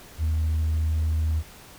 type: tone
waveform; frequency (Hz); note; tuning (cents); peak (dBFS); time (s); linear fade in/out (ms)
sine; 78.9; D#2; +25; -19; 0.18-1.43; 50
effects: tanh soft clip ceiling -19 dBFS + pink hiss -47 dBFS RMS until 1.78 s